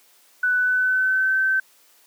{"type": "tone with pitch glide", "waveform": "sine", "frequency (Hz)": [1491, 1542.7], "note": ["F#6", "G6"], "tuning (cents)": [13, -28], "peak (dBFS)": -17, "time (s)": [0.43, 1.6], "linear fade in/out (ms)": 5, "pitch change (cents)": 59, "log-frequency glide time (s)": [0.57, 1.37], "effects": ["white hiss -56 dBFS RMS until 2.06 s", "high-pass 300 Hz 12 dB/octave"]}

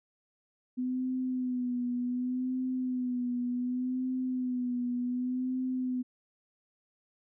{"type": "tone with vibrato", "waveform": "sine", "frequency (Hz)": 250.8, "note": "B3", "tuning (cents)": 27, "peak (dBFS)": -29, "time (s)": [0.77, 6.03], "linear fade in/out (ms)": 20, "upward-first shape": "sine", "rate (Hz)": 0.67, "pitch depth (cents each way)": 42, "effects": []}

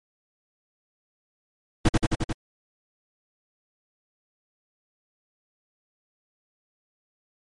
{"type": "noise with echo", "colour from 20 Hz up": "brown", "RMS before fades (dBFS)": -17, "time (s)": [1.85, 1.89], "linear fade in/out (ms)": 5, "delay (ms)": 88, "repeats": 5, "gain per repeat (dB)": -2, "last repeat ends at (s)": 2.33, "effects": ["MP3 48 kbps"]}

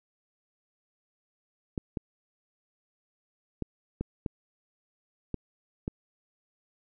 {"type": "clicks", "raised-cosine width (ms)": 3, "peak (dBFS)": -18, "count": 7, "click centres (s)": [1.778, 1.972, 3.623, 4.01, 4.262, 5.343, 5.879], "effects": []}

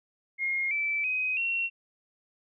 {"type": "tone with pitch steps", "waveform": "sine", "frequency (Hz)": [2141, 2321, 2517, 2729], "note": ["C7", "D7", "D#7", "F7"], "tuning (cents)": [39, -21, 19, -41], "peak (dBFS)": -26, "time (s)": [0.38, 1.7], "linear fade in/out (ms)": 50, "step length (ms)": 330, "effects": []}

